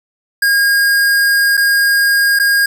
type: tone with dropouts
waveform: square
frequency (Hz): 1625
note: G#6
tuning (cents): -38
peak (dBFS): -10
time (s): 0.42-2.66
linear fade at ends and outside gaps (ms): 5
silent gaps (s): 1.57-1.575 / 2.39-2.397
effects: 8-bit